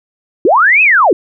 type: linear two-way sweep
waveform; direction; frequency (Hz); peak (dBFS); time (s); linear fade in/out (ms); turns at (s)
sine; up then down; 293.7 to 2630 to 293.7; -5; 0.45-1.13; 2; 0.82
effects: none